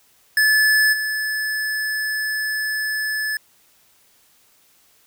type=tone with level steps; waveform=square; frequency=1730 Hz; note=A6; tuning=30 cents flat; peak=-14 / -22 dBFS; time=0.37-3.37 s; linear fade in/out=2 ms; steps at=0.92 s; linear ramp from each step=20 ms; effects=white hiss -57 dBFS RMS until 5.06 s